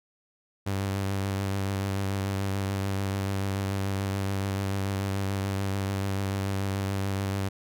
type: tone with vibrato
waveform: sawtooth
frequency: 97.8 Hz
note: G2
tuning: 4 cents flat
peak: -23 dBFS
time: 0.66-7.49 s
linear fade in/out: 10 ms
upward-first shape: triangle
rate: 6.9 Hz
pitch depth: 27 cents each way
effects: none